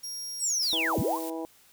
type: tone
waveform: sawtooth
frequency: 5600 Hz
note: F8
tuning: 4 cents sharp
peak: -32 dBFS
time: 0.03-0.75 s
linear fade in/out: 10 ms
type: linear two-way sweep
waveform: sine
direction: down then up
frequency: 8372 to 65.41 to 1158 Hz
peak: -25 dBFS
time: 0.39-1.19 s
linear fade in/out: 50 ms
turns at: 0.99 s
type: noise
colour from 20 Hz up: blue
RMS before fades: -41 dBFS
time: 0.62-1.3 s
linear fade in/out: 2 ms
type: harmonic tone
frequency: 162.7 Hz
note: E3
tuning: 22 cents flat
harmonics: 2 / 3 / 4 / 5 / 6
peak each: -34 / -38 / -40 / -42 / -44 dBFS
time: 0.73-1.45 s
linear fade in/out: 0 ms
effects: white hiss -59 dBFS RMS until 1.72 s

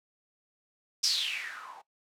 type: noise with low-pass filter sweep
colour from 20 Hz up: violet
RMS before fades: -33 dBFS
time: 1.03-1.82 s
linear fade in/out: 10 ms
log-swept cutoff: 5500 to 740 Hz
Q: 7.3
effects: noise-tail reverb RT60 0.1 s tail -17 dB re dry

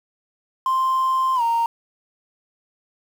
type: tone with pitch glide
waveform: triangle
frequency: 1046.5 to 927 Hz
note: C6 to A#5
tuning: 0 to -10 cents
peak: -14 dBFS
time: 0.66-1.66 s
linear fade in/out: 2 ms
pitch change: -210 cents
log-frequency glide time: 1.35-1.42 s
effects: tanh soft clip ceiling -13 dBFS + 7-bit

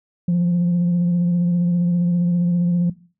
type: tone with vibrato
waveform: sine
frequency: 174.61 Hz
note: F3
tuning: in tune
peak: -13 dBFS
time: 0.28-2.9 s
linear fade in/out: 5 ms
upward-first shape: square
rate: 15 Hz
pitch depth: 18 cents each way
effects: noise-tail reverb RT60 0.4 s tail -19 dB re dry + tanh soft clip ceiling -13 dBFS

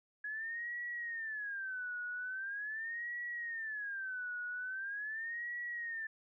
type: tone with vibrato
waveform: sine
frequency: 1677 Hz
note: G#6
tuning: 16 cents sharp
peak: -38 dBFS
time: 0.24-6.07 s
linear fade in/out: 5 ms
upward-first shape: sine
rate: 0.42 Hz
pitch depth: 240 cents each way
effects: none

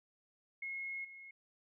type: tone with level steps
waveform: sine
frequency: 2165 Hz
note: C#7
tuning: 41 cents flat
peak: -39 / -50 dBFS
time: 0.62-1.31 s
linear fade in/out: 5 ms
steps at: 1.04 s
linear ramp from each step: 10 ms
effects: none

